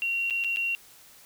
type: tone with dropouts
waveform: sine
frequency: 2749 Hz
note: F7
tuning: 28 cents flat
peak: -25 dBFS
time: 0.02-0.75 s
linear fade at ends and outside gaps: 0 ms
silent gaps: 0.3-0.307 / 0.439-0.445 / 0.561-0.57 s
effects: white hiss -53 dBFS RMS until 1.25 s